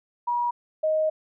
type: tone pair in turn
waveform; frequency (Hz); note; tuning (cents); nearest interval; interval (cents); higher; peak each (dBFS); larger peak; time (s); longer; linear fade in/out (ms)
sine; 961 / 625.1; B5 / D#5; -48 / +8; perfect fifth; 744; first; -22 / -20; second; 0.27-0.51 / 0.83-1.1; second; 10
effects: none